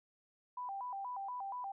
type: tone with vibrato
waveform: sine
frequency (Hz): 883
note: A5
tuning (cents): +6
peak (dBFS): -39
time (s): 0.57-1.72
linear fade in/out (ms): 5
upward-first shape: square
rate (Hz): 4.2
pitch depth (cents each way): 200
effects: none